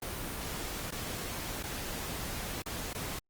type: noise with dropouts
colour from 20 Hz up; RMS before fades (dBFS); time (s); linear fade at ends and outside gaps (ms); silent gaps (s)
pink; -38; 0.02-3.19; 5; 0.908-0.921 / 1.628-1.636 / 2.622-2.659 / 2.932-2.947
effects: Opus 32 kbps